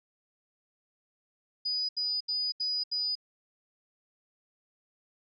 sine tone bursts, 4949 Hz, D#8, 10 cents flat, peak -28 dBFS, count 5, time 1.65-3.154 s, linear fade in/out 10 ms, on 240 ms, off 76 ms, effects none

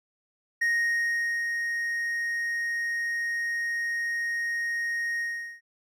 triangle tone with ADSR envelope, 1867 Hz, A#6, 2 cents sharp, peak -20 dBFS, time 0.61-5.61 s, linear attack 10 ms, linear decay 830 ms, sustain -5 dB, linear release 410 ms, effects none

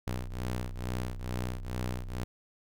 sawtooth ring-modulated tone, 61.74 Hz, B1, in tune, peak -26 dBFS, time 0.07-2.24 s, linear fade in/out 0 ms, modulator 32 Hz, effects none

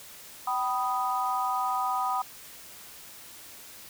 sine chord, G augmented, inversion none, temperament equal with one note detuned, 767.4 / 987.8 / 1244.5 Hz, G5 / B5 / D#6, -37 / 0 / 0 cents, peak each -30 dBFS, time 0.47-2.22 s, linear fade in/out 5 ms, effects white hiss -47 dBFS RMS until 3.89 s

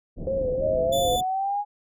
pink low-pass noise, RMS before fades -33 dBFS, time 0.16-1.24 s, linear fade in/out 50 ms, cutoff 630 Hz, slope 48 dB/octave
sine tone with vibrato, 523.3 Hz, C5, in tune, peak -23 dBFS, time 0.27-1.16 s, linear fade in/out 2 ms, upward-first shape sine, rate 3.2 Hz, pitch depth 66 cents each way
sine linear sweep, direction up, 606 to 830.6 Hz, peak -23 dBFS, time 0.6-1.65 s, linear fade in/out 50 ms
sawtooth tone, 3488 Hz, A7, 16 cents flat, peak -25 dBFS, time 0.92-1.21 s, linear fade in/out 10 ms
effects none

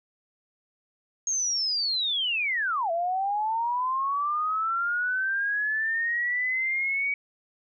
sine linear two-way sweep, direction down then up, 6550 to 659.3 to 2268 Hz, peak -24 dBFS, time 1.27-7.14 s, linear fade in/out 2 ms, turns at 2.91 s, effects none

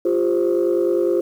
sine chord, F suspended second, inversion none, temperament equal with one note detuned, 349.2 / 399.1 / 523.3 Hz, F4 / G4 / C5, 0 / +31 / 0 cents, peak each -17 / -20 / -21 dBFS, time 0.05-1.21 s, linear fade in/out 5 ms, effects tanh soft clip ceiling -10 dBFS + 8-bit

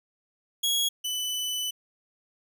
sawtooth tone pair in turn, 3322 / 2993 Hz, G#7 / F#7, 0 / +19 cents, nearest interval major second, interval 181 cents, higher first, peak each -20 / -25 dBFS, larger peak first, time 0.63-0.89 / 1.04-1.71 s, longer second, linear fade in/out 10 ms, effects none

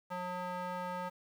square tone with band-pass filter, 180.3 Hz, F#3, 45 cents flat, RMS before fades -39 dBFS, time 0.1-1.1 s, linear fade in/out 20 ms, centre 970 Hz, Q 1.7, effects 10-bit

